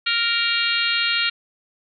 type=harmonic tone; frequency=466.2 Hz; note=A#4; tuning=in tune; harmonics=3 / 4 / 5 / 6 / 7 / 8 / 9; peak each=-25 / -29 / -26 / -24 / -28 / -28 / -26 dBFS; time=0.06-1.3 s; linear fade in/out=10 ms; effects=none